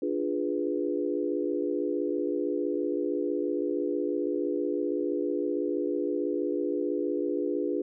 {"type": "chord", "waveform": "sine", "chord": "D diminished seventh", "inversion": "none", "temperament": "equal", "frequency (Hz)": [293.7, 349.2, 415.3, 493.9], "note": ["D4", "F4", "Ab4", "Cb5"], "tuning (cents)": [0, 0, 0, 0], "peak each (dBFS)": [-31, -31, -32, -34], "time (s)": [0.02, 7.82], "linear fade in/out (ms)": 5, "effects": []}